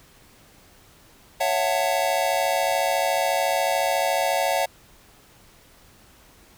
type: chord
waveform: square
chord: F# minor seventh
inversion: second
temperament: just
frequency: 555 / 666 / 740 / 888 Hz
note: C#5 / E5 / F#5 / A5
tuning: +2 / +18 / 0 / +16 cents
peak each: -27 / -26 / -26 / -29 dBFS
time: 1.4-4.66 s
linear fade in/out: 10 ms
effects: pink hiss -53 dBFS RMS until 6.57 s